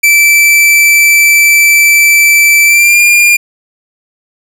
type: tone with pitch glide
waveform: 45% pulse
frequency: 2326 to 2405 Hz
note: D7 to D7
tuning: -17 to +41 cents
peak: -3 dBFS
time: 0.03-3.37 s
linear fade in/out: 10 ms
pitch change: +58 cents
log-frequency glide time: 2.65-3 s
effects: none